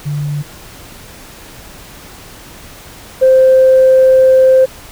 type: tone pair in turn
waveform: sine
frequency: 146.5 / 522.1 Hz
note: D3 / C5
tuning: -4 / -4 cents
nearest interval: octave + minor seventh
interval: 2200 cents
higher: second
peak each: -15 / -3 dBFS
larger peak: second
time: 0.05-0.43 / 3.21-4.66 s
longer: second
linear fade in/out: 20 ms
effects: tanh soft clip ceiling 0 dBFS + pink hiss -35 dBFS RMS until 4.91 s